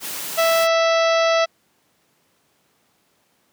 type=noise; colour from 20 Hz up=white; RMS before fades=-29 dBFS; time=0-0.68 s; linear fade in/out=50 ms
type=harmonic tone; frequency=659.3 Hz; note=E5; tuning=in tune; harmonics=1 / 2 / 3 / 4 / 5 / 6 / 7 / 8 / 9; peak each=-16 / -22 / -26 / -28 / -30 / -32 / -33 / -34 / -35 dBFS; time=0.37-1.46 s; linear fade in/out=20 ms
effects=pink hiss -63 dBFS RMS until 3.52 s + high-pass 150 Hz 12 dB/octave